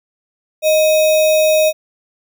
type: tone with sample-and-hold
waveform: sine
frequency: 622.3 Hz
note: D#5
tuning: in tune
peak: -9 dBFS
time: 0.62-1.73 s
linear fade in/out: 50 ms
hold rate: 3150 Hz
effects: none